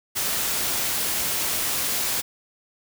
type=noise; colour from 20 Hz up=white; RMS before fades=-25 dBFS; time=0.15-2.22 s; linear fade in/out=20 ms; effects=none